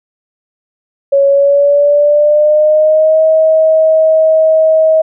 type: tone with pitch glide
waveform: sine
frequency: 556 to 635 Hz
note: C#5 to D#5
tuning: +5 to +35 cents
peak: -5 dBFS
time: 1.12-5.02 s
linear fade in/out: 10 ms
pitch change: +230 cents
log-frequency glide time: 1.27-3.22 s
effects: none